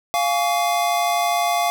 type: chord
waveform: square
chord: Db major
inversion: first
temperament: equal with one note detuned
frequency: 698.5 / 830.6 / 1133.3 Hz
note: F5 / Ab5 / Db6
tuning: 0 / 0 / +38 cents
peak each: -20 / -26 / -26 dBFS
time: 0.14-1.7 s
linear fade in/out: 0 ms
effects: none